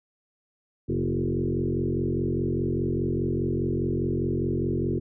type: tone with frequency modulation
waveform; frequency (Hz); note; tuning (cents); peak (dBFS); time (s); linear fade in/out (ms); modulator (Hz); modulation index
sine; 240; B3; -49; -23; 0.88-5; 20; 44.9; 3.7
effects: none